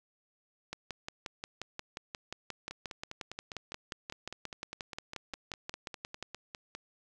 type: two click trains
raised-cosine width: 0.2 ms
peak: -24 / -21 dBFS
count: 21 / 32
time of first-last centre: 2.71-6.75 / 0.73-6.226 s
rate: 4.95 / 5.64 Hz
effects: none